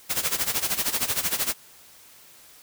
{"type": "noise with tremolo", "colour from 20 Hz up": "white", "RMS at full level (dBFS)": -23, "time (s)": [0.09, 1.54], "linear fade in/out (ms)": 20, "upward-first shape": "sine", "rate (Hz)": 13, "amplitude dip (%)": 80, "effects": ["white hiss -51 dBFS RMS until 2.62 s"]}